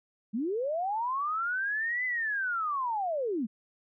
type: linear two-way sweep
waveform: sine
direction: up then down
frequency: 197 to 2032 to 197 Hz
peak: -28 dBFS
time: 0.33-3.47 s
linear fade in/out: 20 ms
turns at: 2.05 s
effects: none